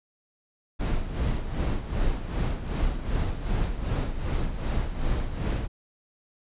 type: noise with tremolo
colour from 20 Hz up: brown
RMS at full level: -24 dBFS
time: 0.79-5.68 s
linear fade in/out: 20 ms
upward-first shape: sine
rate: 2.6 Hz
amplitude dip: 65%
effects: resampled to 8000 Hz